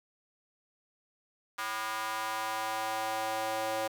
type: tone with high-pass filter sweep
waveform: square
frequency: 110 Hz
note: A2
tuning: in tune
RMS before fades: -34 dBFS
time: 1.58-3.88 s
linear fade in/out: 10 ms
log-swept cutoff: 1200 to 600 Hz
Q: 2.4
effects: 10-bit